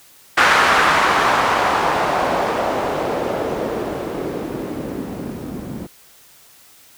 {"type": "noise with low-pass filter sweep", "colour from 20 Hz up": "blue", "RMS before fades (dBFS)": -19, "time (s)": [0.37, 5.87], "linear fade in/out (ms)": 10, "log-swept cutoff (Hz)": [1500, 210], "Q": 1.5, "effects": ["white hiss -48 dBFS RMS until 6.97 s"]}